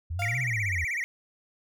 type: linear two-way sweep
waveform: sine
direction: up then down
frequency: 77.78 to 130.81 to 77.78 Hz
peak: -29 dBFS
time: 0.1-0.85 s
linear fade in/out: 10 ms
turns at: 0.39 s
type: tone with exponential decay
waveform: 35% pulse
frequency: 698.5 Hz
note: F5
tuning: in tune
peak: -29 dBFS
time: 0.19-0.64 s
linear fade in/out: 5 ms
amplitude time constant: 96 ms
type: tone with vibrato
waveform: triangle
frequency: 2093 Hz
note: C7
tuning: in tune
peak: -26 dBFS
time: 0.22-1.04 s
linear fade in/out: 0 ms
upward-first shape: sine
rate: 16 Hz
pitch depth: 210 cents each way
effects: none